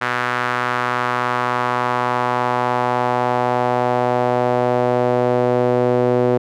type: tone with band-pass filter sweep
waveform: sawtooth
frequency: 123.47 Hz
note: B2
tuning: in tune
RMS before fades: -18 dBFS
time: 0.01-6.38 s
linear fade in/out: 10 ms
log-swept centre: 1500 to 460 Hz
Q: 2
effects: none